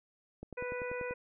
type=click train; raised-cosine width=2 ms; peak=-30 dBFS; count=8; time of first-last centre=0.43-1.11 s; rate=10.3 Hz
type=harmonic tone; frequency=493.9 Hz; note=B4; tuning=in tune; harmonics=1 / 2 / 3 / 4 / 5; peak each=-37 / -46 / -45 / -47 / -45 dBFS; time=0.57-1.14 s; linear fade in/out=10 ms
effects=none